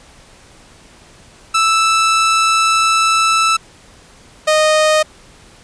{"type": "tone pair in turn", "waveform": "sawtooth", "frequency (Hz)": [1318.5, 618.7], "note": ["E6", "D#5"], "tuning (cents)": [0, -10], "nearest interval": "octave + minor second", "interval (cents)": 1310, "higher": "first", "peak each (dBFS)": [-7, -6], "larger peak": "second", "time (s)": [[1.54, 3.57], [4.47, 5.03]], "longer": "first", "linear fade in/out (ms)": 10, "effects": ["pink hiss -44 dBFS RMS until 5.63 s", "resampled to 22050 Hz"]}